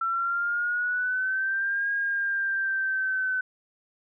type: exponential two-way sweep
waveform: sine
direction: up then down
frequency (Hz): 1341 to 1631 to 1512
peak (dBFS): -24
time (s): 0.01-3.41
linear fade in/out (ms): 5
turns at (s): 1.91
effects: none